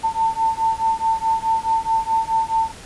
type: beating tone pair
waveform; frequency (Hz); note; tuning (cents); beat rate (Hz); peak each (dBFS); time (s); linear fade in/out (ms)
sine; 894 / 898.7; A5 / A5; +27 / +36; 4.7; -20; 0.03-2.72; 20
effects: pink hiss -39 dBFS RMS until 2.85 s + resampled to 24000 Hz